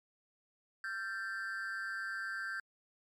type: tone with amplitude modulation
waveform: triangle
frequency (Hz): 1568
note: G6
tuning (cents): 0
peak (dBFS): -31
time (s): 0.84-2.6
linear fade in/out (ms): 2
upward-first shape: sine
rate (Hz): 200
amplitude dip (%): 95
effects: MP3 96 kbps